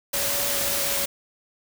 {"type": "tone in noise", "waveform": "sine", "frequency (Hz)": 564, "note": "C#5", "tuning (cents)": 30, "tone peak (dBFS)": -33, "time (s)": [0.13, 1.06], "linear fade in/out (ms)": 10, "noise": "white", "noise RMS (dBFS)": -25, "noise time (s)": [0.13, 1.06], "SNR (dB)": -11, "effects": []}